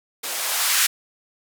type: noise with band-pass filter sweep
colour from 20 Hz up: violet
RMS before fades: -22 dBFS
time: 0.23-0.87 s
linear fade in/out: 10 ms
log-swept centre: 390 to 1700 Hz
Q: 1.1
effects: none

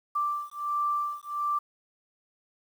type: beating tone pair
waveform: sine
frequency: 1174.7 / 1176.1 Hz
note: D6 / D6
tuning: 0 / +2 cents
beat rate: 1.4 Hz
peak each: -30 dBFS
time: 0.15-1.59 s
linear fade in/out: 10 ms
effects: 9-bit

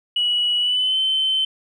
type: tone with pitch glide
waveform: sine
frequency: 2929 to 3076 Hz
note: F#7 to G7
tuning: -18 to -33 cents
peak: -16 dBFS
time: 0.16-1.45 s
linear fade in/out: 5 ms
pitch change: +85 cents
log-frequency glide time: 0.59-0.98 s
effects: tanh soft clip ceiling -12 dBFS

